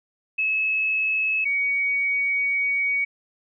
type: tone pair in turn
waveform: sine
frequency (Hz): 2588 / 2248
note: E7 / C#7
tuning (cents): -32 / +24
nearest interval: major second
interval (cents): 244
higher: first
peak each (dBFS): -20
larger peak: neither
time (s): 0.38-1.45 / 1.45-3.05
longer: second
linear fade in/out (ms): 10
effects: none